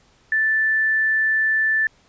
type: tone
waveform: sine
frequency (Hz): 1760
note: A6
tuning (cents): 0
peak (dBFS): -16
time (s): 0.32-1.87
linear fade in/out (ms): 2
effects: pink hiss -57 dBFS RMS until 2.08 s + resampled to 16000 Hz